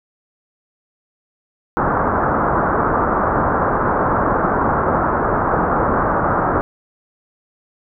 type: low-pass noise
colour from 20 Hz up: white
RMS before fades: -17 dBFS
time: 1.77-6.61 s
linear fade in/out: 0 ms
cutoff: 1400 Hz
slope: 48 dB/octave
effects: none